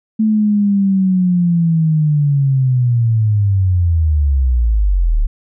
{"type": "linear sweep", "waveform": "sine", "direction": "down", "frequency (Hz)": [220, 34.65], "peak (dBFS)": -10, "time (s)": [0.19, 5.27], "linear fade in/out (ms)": 10, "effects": []}